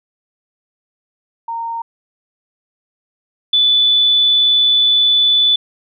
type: tone pair in turn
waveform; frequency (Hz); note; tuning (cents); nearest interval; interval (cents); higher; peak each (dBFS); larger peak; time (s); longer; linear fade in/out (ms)
sine; 922 / 3481; A#5 / A7; -19 / -19; octave + major seventh; 2300; second; -20 / -9; second; 1.48-1.82 / 3.53-5.56; second; 5
effects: none